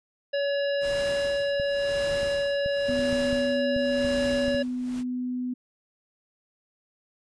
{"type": "harmonic tone", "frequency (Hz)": 565, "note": "C#5", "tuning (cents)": 33, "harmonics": [1, 3, 5, 7, 9], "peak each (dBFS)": [-24, -34, -38, -41, -43], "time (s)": [0.33, 4.63], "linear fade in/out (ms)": 10}
{"type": "noise with tremolo", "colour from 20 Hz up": "pink", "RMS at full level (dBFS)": -37, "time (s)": [0.8, 5.04], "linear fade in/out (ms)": 50, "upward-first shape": "sine", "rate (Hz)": 0.95, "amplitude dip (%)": 90}
{"type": "clicks", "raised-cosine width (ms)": 5, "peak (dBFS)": -24, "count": 11, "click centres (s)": [1.599, 2.231, 2.661, 2.895, 2.992, 3.129, 3.329, 3.764, 4.048, 4.481, 4.547]}
{"type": "tone", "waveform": "sine", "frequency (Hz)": 250, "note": "B3", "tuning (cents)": 21, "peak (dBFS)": -27, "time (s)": [2.88, 5.54], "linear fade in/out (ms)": 10}
{"effects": ["resampled to 22050 Hz"]}